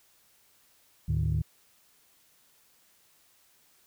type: tone cluster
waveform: sine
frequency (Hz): 73.7 / 106.8 / 152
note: D2 / G#2 / D#3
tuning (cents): +7 / +49 / -40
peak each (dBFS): -28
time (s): 1.08-1.42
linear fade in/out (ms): 10
effects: tanh soft clip ceiling -19 dBFS + white hiss -64 dBFS RMS until 3.86 s